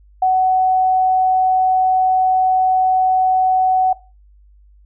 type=tone; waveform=sine; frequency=748 Hz; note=F#5; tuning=19 cents sharp; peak=-11 dBFS; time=0.22-3.93 s; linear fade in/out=5 ms; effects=noise-tail reverb RT60 0.3 s tail -18 dB re dry + added 50 Hz sine -45 dBFS peak until 4.85 s